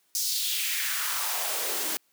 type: noise with high-pass filter sweep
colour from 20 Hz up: white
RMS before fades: -29 dBFS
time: 0.15-1.97 s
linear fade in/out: 0 ms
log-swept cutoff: 5800 to 270 Hz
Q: 2.4
effects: white hiss -68 dBFS RMS until 2.12 s + high-pass 150 Hz 12 dB/octave